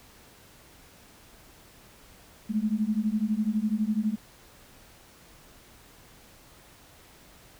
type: beating tone pair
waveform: sine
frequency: 208.6 / 220.6 Hz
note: G#3 / A3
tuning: +8 / +5 cents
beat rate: 12 Hz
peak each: -27 dBFS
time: 2.49-4.16 s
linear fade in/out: 20 ms
effects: pink hiss -54 dBFS RMS until 7.59 s